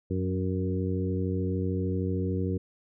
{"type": "harmonic tone with a mistuned harmonic", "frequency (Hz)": 93.3, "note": "F#2", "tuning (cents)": 15, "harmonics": [1, 2, 3, 4, 5], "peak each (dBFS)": [-29, -32, -34, -35, -36], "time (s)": [0.1, 2.58], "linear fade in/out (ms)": 10, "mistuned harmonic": 2, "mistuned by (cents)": -24, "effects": []}